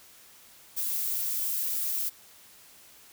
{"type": "noise", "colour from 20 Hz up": "violet", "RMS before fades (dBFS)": -30, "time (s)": [0.76, 2.1], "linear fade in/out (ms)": 20, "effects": ["white hiss -54 dBFS RMS until 3.12 s"]}